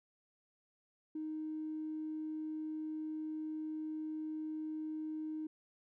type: tone with tanh clipping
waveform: triangle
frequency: 311.1 Hz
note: D#4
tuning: in tune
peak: -38 dBFS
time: 1.15-5.47 s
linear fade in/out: 5 ms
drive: 4 dB
effects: none